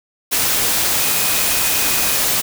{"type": "tone in noise", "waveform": "sine", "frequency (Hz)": 2498, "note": "D#7", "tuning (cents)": 6, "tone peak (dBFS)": -28, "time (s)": [0.99, 2.18], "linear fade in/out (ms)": 20, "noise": "white", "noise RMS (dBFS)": -17, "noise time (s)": [0.31, 2.42], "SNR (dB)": -14, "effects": []}